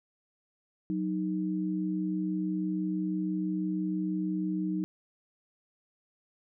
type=tone pair together; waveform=sine; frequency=185 / 311.1 Hz; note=F#3 / D#4; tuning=0 / 0 cents; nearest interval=major sixth; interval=900 cents; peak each=-31 / -31 dBFS; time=0.9-4.84 s; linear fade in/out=0 ms; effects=none